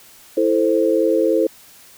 sine chord, A minor, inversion second, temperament equal, 329.6 / 440 / 523.3 Hz, E4 / A4 / C5, 0 / 0 / 0 cents, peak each -18 dBFS, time 0.37-1.47 s, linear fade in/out 5 ms, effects white hiss -46 dBFS RMS until 1.97 s

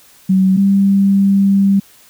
sine tone pair in turn, 189.3 / 196.94 Hz, F#3 / G3, +40 / +8 cents, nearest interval minor second, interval 68 cents, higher second, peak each -8 dBFS, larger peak neither, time 0.29-0.57 / 0.57-1.8 s, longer second, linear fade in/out 10 ms, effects white hiss -46 dBFS RMS until 2.09 s

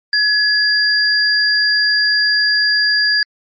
sine tone pair together, 1692 / 4786 Hz, G#6 / D8, +32 / +32 cents, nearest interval octave + tritone, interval 1800 cents, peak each -14 dBFS, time 0.13-3.23 s, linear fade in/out 2 ms, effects MP3 48 kbps

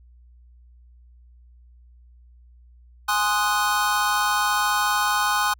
square chord, Ab dominant seventh, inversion none, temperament equal, 830.6 / 1046.5 / 1244.5 / 1480 Hz, Ab5 / C6 / Eb6 / Gb6, 0 / 0 / 0 / 0 cents, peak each -26 dBFS, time 3.08-5.54 s, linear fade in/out 10 ms, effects added 60 Hz sine -48 dBFS peak until 5.59 s

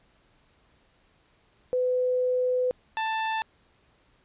sine / sawtooth tone pair in turn, 503 / 884.4 Hz, B4 / A5, +32 / +9 cents, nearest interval minor seventh, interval 977 cents, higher second, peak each -22 dBFS, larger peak neither, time 1.73-2.71 / 2.97-3.42 s, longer first, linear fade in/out 0 ms, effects pink hiss -64 dBFS RMS until 4.24 s + resampled to 8000 Hz

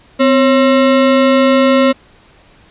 square ring-modulated tone, 400.9 Hz, G4, 39 cents sharp, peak -5 dBFS, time 0.19-1.93 s, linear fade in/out 20 ms, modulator 144 Hz, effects pink hiss -46 dBFS RMS until 2.7 s + resampled to 8000 Hz

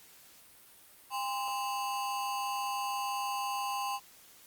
square ring-modulated tone, 920 Hz, A#5, 23 cents flat, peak -30 dBFS, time 1.1-4 s, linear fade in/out 50 ms, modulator 117 Hz, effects white hiss -57 dBFS RMS until 4.46 s + Opus 48 kbps

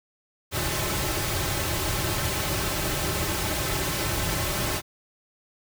pink noise with comb filter, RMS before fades -27 dBFS, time 0.51-4.82 s, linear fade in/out 50 ms, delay 4.2 ms, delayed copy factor -0.65, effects none

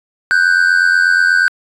triangle tone pair together, 1484.7 / 1573 Hz, F#6 / G6, +6 / +6 cents, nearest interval minor second, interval 100 cents, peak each -10 dBFS, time 0.31-1.48 s, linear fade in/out 0 ms, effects resampled to 24000 Hz

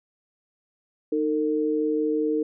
sine tone pair together, 308.5 / 453.1 Hz, D#4 / A#4, -15 / -49 cents, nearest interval perfect fifth, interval 666 cents, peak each -24 dBFS, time 1.12-2.43 s, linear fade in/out 5 ms, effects none

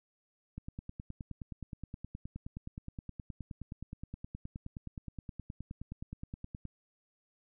click train, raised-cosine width 5 ms, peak -29 dBFS, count 59, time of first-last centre 0.58-6.653 s, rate 9.55 Hz, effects none

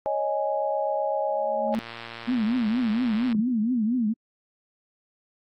sine chord, C# suspended second, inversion none, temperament equal, 554.4 / 622.3 / 830.6 Hz, C#5 / D#5 / G#5, 0 / 0 / 0 cents, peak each -28 / -27 / -28 dBFS, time 0.06-1.75 s, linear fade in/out 0 ms
sine tone with exponential growth, 222.9 Hz, A3, 23 cents sharp, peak -22 dBFS, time 1.28-1.79 s, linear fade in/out 0 ms, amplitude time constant 110 ms
click train, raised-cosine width 0.3 ms, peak -22 dBFS, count 185, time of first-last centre 1.74-3.326 s, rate 116 Hz
sine tone with vibrato, 232.2 Hz, A#3, 7 cents flat, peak -21 dBFS, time 2.27-4.14 s, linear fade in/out 20 ms, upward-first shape triangle, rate 4.3 Hz, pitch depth 210 cents each way
effects AAC 48 kbps

